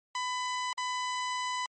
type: tone with dropouts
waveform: sawtooth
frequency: 1000 Hz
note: B5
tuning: 21 cents sharp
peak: -27 dBFS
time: 0.15-1.66 s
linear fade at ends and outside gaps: 2 ms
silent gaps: 0.73-0.778 s
effects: MP3 32 kbps